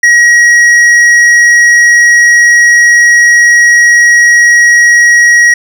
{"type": "tone with hard clipping", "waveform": "triangle", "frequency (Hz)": 1902, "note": "A#6", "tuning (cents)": 34, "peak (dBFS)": -3, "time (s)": [0.03, 5.54], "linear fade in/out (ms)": 5, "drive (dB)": 10, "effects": []}